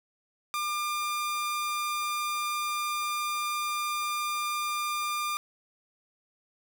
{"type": "tone", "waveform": "sawtooth", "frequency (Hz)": 1199, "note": "D6", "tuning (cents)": 36, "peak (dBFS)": -25, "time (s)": [0.54, 5.37], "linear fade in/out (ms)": 0, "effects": []}